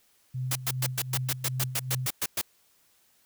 sine tone with tremolo, 128.3 Hz, C3, 34 cents flat, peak -28 dBFS, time 0.34-2.07 s, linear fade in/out 10 ms, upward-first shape sine, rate 2.6 Hz, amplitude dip 65%
white noise bursts, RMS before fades -28 dBFS, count 13, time 0.51-2.415 s, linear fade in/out 5 ms, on 45 ms, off 110 ms
effects white hiss -65 dBFS RMS until 3.25 s

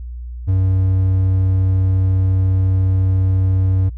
triangle tone, 94.3 Hz, F#2, 33 cents sharp, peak -10 dBFS, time 0.47-3.9 s, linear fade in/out 20 ms, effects added 60 Hz sine -26 dBFS peak until 3.97 s

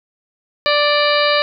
harmonic tone with a mistuned harmonic, 587.3 Hz, D5, in tune, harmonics 1 / 2 / 3 / 4 / 5 / 6 / 7 / 8, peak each -16 / -19 / -21 / -22 / -23 / -24 / -24 / -25 dBFS, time 0.66-1.42 s, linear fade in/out 0 ms, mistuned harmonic 6, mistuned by +110 cents, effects none

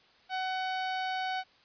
sawtooth tone, 750 Hz, F#5, 23 cents sharp, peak -27 dBFS, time 0.29-1.44 s, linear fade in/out 50 ms, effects white hiss -62 dBFS RMS until 1.64 s + resampled to 11025 Hz

